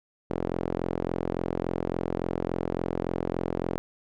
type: tone with band-pass filter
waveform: sawtooth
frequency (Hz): 43.54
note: F1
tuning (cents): -5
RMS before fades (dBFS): -30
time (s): 0.3-3.78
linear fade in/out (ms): 0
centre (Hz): 420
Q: 1.2
effects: none